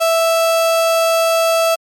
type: tone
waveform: 35% pulse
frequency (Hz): 659.3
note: E5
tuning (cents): 0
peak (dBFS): -10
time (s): 0-1.76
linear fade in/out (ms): 20
effects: MP3 64 kbps